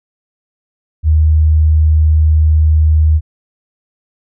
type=tone; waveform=sine; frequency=77.78 Hz; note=D#2; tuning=in tune; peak=-6 dBFS; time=1.03-3.21 s; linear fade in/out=50 ms; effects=none